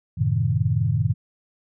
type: chord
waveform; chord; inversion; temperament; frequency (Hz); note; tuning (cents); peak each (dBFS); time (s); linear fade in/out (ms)
sine; F# diminished seventh; none; equal with one note detuned; 92.5 / 110.57 / 130.81 / 155.56; F#2 / A2 / C3 / Eb3; 0 / +9 / 0 / 0; -26 / -22 / -24 / -25; 0.17-1.14; 20
effects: none